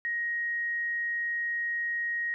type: tone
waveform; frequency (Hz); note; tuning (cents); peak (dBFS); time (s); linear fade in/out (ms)
sine; 1881; A#6; +15; -28; 0.05-2.34; 0
effects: none